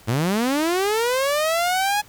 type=linear sweep; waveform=sawtooth; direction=up; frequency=103.83 to 844 Hz; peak=-15 dBFS; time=0.07-2.02 s; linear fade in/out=20 ms; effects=pink hiss -49 dBFS RMS until 2.08 s